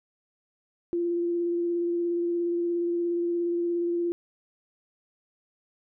sine tone with vibrato, 344.7 Hz, F4, 23 cents flat, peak -24 dBFS, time 0.93-4.12 s, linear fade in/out 0 ms, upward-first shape square, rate 17 Hz, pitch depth 11 cents each way, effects none

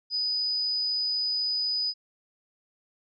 sine tone, 4978 Hz, D#8, in tune, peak -25 dBFS, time 0.1-1.94 s, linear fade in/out 50 ms, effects none

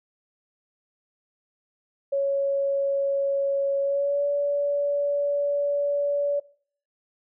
sine tone with pitch glide, 555 to 572.9 Hz, C#5 to D5, +2 to -43 cents, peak -21 dBFS, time 2.12-6.4 s, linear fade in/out 10 ms, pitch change +55 cents, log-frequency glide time 3.81-4.25 s, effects noise-tail reverb RT60 0.5 s tail -21 dB re dry

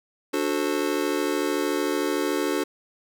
square chord, D dominant seventh, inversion none, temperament just, 293.7 / 367.1 / 440.5 / 528.6 Hz, D4 / F#4 / A4 / C5, 0 / -14 / +2 / +18 cents, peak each -28 / -28 / -30 / -33 dBFS, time 0.33-2.64 s, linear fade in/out 10 ms, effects none

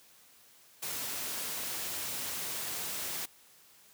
white noise, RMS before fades -37 dBFS, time 0.82-3.26 s, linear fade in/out 10 ms, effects white hiss -60 dBFS RMS until 3.93 s + high-pass 80 Hz 12 dB/octave

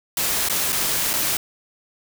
white noise with dropouts, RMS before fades -22 dBFS, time 0.17-1.37 s, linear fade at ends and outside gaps 2 ms, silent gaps 0.487-0.497 / 0.723-0.727 / 1.133-1.137 s, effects none

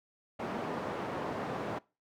white band-pass noise, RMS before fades -37 dBFS, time 0.39-1.79 s, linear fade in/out 10 ms, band 130 to 790 Hz, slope 12 dB/octave, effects noise-tail reverb RT60 0.3 s tail -23 dB re dry

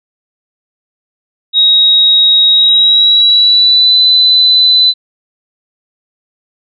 sine tone with pitch glide, 3792 to 4008 Hz, A#7 to B7, +29 to +25 cents, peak -4 dBFS, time 1.53-4.94 s, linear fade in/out 50 ms, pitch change +96 cents, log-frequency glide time 2.5-3.98 s, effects none

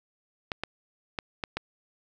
clicks, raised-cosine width 0.3 ms, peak -14 dBFS, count 5, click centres 0.518 / 0.636 / 1.188 / 1.438 / 1.57 s, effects none

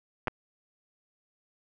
clicks, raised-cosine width 0.5 ms, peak -14 dBFS, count 2, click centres 0.273 / 0.281 s, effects none

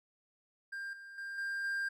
triangle tone with level steps, 1595 Hz, G6, 30 cents sharp, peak -37 / -46 / -38 / -33 / -31 dBFS, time 0.72-1.89 s, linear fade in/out 10 ms, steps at 0.93 / 1.18 / 1.38 / 1.64 s, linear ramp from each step 2 ms, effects none

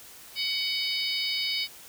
harmonic tone with a mistuned harmonic, 748 Hz, F#5, 19 cents sharp, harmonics 3 / 4 / 5 / 6 / 7, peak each -33 / -33 / -33 / -33 / -33 dBFS, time 0.35-1.68 s, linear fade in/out 50 ms, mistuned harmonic 7, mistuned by -91 cents, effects white hiss -48 dBFS RMS until 1.88 s

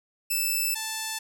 5% pulse tone pair in turn, 2637 / 880 Hz, E7 / A5, 0 / 0 cents, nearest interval octave + perfect fifth, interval 1900 cents, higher first, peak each -15 / -18 dBFS, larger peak first, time 0.3-0.75 / 0.75-1.19 s, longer first, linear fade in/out 10 ms, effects none

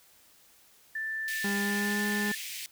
sine tone, 1768 Hz, A6, 8 cents sharp, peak -31 dBFS, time 0.95-2.35 s, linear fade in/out 5 ms
pink high-pass noise, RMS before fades -39 dBFS, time 1.28-2.66 s, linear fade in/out 0 ms, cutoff 2000 Hz, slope 48 dB/octave
35% pulse tone with pitch glide, 201.5 to 207 Hz, G3 to G#3, +48 to -5 cents, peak -28 dBFS, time 1.44-2.32 s, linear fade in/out 5 ms, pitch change +47 cents, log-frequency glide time 1.54-2.02 s
effects white hiss -60 dBFS RMS until 2.71 s

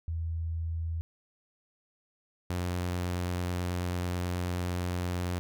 sine / sawtooth tone pair in turn, 82.1 / 89.06 Hz, E2 / F2, -6 / +34 cents, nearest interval minor second, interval 140 cents, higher second, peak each -30 / -26 dBFS, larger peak second, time 0.08-1.01 / 2.5-5.39 s, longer second, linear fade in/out 0 ms, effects none

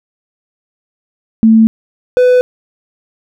sine / triangle tone pair in turn, 222.6 / 499.7 Hz, A3 / B4, +20 / +20 cents, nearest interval octave + major second, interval 1400 cents, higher second, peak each -3 dBFS, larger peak neither, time 1.43-1.67 / 2.17-2.41 s, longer neither, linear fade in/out 0 ms, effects none

